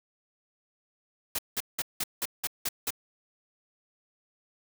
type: noise bursts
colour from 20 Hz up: white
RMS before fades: -30 dBFS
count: 8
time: 1.35-2.906 s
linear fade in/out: 5 ms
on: 37 ms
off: 180 ms
effects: none